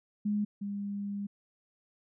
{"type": "tone pair in turn", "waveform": "sine", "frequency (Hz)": [207.7, 201.8], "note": ["G#3", "G#3"], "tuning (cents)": [0, -49], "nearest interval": "unison", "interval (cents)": 49, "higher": "first", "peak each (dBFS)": [-27, -33], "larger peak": "first", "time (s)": [[0.25, 0.45], [0.61, 1.27]], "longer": "second", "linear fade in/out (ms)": 10, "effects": []}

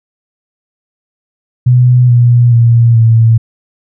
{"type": "tone with pitch steps", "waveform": "sine", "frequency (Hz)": [124.4, 120.72, 117.15, 113.68], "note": ["B2", "B2", "A#2", "A#2"], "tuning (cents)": [13, -39, 9, -43], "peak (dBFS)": -3, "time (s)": [1.66, 3.38], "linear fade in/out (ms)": 10, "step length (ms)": 430, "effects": []}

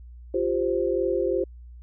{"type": "chord", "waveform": "sine", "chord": "F suspended second", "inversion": "none", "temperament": "equal", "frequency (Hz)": [349.2, 392, 523.3], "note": ["F4", "G4", "C5"], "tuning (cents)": [0, 0, 0], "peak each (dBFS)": -26, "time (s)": [0.34, 1.44], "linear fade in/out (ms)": 5, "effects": ["added 60 Hz sine -41 dBFS peak until 1.82 s"]}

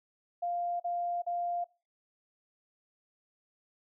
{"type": "tone bursts", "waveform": "sine", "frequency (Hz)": 698.5, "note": "F5", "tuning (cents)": 0, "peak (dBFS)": -30, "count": 3, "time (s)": [0.42, 1.644], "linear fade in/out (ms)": 10, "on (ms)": 380, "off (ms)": 42, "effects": ["noise-tail reverb RT60 0.3 s tail -22 dB re dry"]}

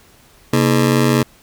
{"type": "ring-modulated tone", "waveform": "25% pulse", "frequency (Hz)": 185, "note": "F#3", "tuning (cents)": 0, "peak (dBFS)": -5, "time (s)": [0.53, 1.23], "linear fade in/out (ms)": 5, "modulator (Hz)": 52, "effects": ["pink hiss -49 dBFS RMS until 1.42 s"]}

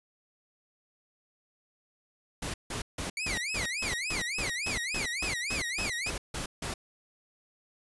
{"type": "noise bursts", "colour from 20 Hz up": "pink", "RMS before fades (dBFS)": -35, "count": 16, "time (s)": [2.42, 6.74], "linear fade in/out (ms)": 5, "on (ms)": 120, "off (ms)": 160}
{"type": "tone with vibrato", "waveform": "sawtooth", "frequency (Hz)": 2192, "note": "C#7", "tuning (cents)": -20, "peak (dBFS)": -28, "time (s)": [3.17, 6.1], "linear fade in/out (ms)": 2, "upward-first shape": "sine", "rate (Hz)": 3.5, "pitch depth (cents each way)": 280}
{"effects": ["resampled to 24000 Hz"]}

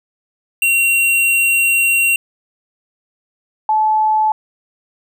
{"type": "tone pair in turn", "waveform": ["square", "sine"], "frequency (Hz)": [2746, 864.9], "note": ["F7", "A5"], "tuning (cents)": [-30, -30], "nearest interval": "octave + minor sixth", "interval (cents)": 2000, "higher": "first", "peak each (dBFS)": [-12, -11], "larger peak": "second", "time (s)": [[0.62, 2.16], [3.69, 4.32]], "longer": "first", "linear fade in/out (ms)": 2, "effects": []}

